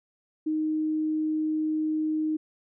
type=tone; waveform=sine; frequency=310.8 Hz; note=D#4; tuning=2 cents flat; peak=-24 dBFS; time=0.46-2.37 s; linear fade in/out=10 ms; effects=none